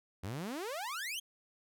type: exponential sweep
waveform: sawtooth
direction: up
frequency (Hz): 86.6 to 3300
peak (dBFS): -34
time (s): 0.23-1.2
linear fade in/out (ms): 10
effects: none